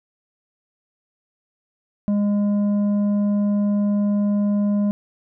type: tone with tanh clipping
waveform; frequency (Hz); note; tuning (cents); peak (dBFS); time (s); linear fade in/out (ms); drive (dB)
triangle; 204.8; G#3; -24; -18; 2.08-4.91; 0; 11
effects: none

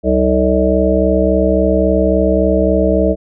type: harmonic tone with a mistuned harmonic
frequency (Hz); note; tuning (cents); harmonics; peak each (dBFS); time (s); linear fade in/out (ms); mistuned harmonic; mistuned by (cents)
63.6; C2; -48; 1 / 3 / 5 / 7 / 9 / 10; -17 / -17 / -17 / -17 / -17 / -17; 0.03-3.16; 50; 1; +110
effects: none

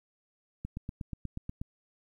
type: click train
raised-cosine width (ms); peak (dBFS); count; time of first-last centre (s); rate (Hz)
5; -24; 9; 0.65-1.615; 8.29
effects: 11-bit

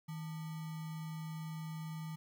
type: tone with sample-and-hold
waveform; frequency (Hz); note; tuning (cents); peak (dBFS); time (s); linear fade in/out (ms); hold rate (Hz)
sine; 158.9; D#3; +37; -40; 0.08-2.16; 10; 1050
effects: none

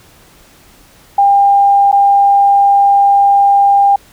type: tone with dropouts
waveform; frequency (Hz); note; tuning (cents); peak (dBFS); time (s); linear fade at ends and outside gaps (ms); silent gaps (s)
sine; 800; G5; +35; -5; 1.18-3.96; 5; 1.916-1.926
effects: pink hiss -44 dBFS RMS until 4.12 s

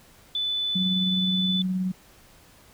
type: tone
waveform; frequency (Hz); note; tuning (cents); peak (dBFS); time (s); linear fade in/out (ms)
sine; 3493; A7; -13; -24; 0.35-1.62; 2
type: tone with tremolo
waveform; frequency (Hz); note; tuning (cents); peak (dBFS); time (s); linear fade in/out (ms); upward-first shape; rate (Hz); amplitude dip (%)
sine; 185.4; F#3; +4; -22; 0.75-1.92; 10; sine; 19; 30
effects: pink hiss -54 dBFS RMS until 2.73 s

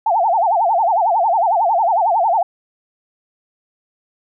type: tone with vibrato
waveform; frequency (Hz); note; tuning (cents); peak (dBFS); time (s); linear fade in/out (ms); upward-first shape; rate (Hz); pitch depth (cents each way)
sine; 784; G5; 0; -12; 0.06-2.43; 5; sine; 11; 270
effects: none

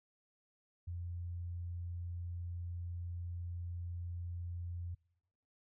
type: tone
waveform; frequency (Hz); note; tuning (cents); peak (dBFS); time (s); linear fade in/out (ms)
sine; 87; F2; -6; -39; 0.87-4.95; 10
effects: noise-tail reverb RT60 1.0 s tail -26 dB re dry

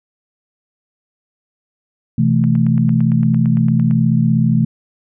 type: chord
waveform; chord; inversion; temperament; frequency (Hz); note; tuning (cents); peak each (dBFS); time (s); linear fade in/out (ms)
sine; A minor; first; equal with one note detuned; 127.75 / 164.81 / 220; C3 / E3 / A3; -41 / 0 / 0; -15; 2.18-4.65; 5
type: click train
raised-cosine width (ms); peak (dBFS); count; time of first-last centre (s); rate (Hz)
0.5; -21; 14; 2.44-3.911; 8.84
effects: none

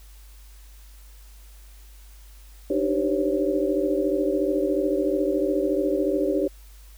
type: tone cluster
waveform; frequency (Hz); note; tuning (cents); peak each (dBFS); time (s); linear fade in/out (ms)
sine; 296 / 309.9 / 387.4 / 516 / 559; D4 / D#4 / G4 / C5 / C#5; +14 / -7 / -20 / -24 / +14; -27 / -28 / -25 / -29 / -27; 2.7-6.48; 5
effects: added 50 Hz sine -44 dBFS peak until 6.97 s + white hiss -55 dBFS RMS until 6.97 s

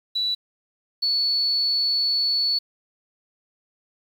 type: tone pair in turn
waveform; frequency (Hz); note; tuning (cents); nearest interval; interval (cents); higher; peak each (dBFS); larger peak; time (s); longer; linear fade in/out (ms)
sine; 3947 / 4430; B7 / C#8; -2 / -2; major second; 200; second; -21 / -19; second; 0.15-0.35 / 1.02-2.59; second; 10
effects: 8-bit

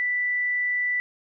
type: tone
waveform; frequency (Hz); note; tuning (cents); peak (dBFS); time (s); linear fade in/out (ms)
sine; 1975.5; B6; 0; -22; 0-1; 0
effects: none

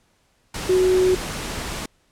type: tone in noise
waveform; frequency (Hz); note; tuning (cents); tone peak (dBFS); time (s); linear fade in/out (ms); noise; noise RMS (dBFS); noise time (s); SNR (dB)
sine; 370; F#4; 0; -14; 0.69-1.15; 5; pink; -29; 0.54-1.86; +12
effects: pink hiss -63 dBFS RMS until 2.11 s + low-pass 10000 Hz 12 dB/octave

